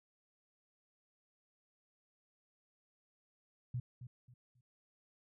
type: tone with echo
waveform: sine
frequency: 123.47 Hz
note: B2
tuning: in tune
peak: -35 dBFS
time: 3.74-3.8 s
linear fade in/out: 5 ms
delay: 270 ms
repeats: 3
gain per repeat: -11 dB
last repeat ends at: 4.61 s
effects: none